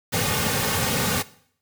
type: noise with comb filter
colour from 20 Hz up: pink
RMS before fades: -23 dBFS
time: 0.12-1.23 s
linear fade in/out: 20 ms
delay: 3 ms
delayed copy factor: -0.65
effects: noise-tail reverb RT60 0.6 s tail -18 dB re dry + high-pass 80 Hz 12 dB/octave